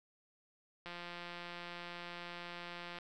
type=click train; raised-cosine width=0.3 ms; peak=-30 dBFS; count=371; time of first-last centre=0.86-2.986 s; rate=174 Hz; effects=none